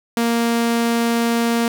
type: tone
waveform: sawtooth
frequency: 233.1 Hz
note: A#3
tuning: in tune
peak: -12 dBFS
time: 0.17-1.68 s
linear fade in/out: 2 ms
effects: none